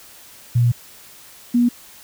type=tone pair in turn; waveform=sine; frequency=120 / 241 Hz; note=B2 / B3; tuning=-49 / -42 cents; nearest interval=octave; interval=1207 cents; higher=second; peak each=-12 dBFS; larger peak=neither; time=0.55-0.72 / 1.54-1.69 s; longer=first; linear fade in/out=10 ms; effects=white hiss -44 dBFS RMS until 2.03 s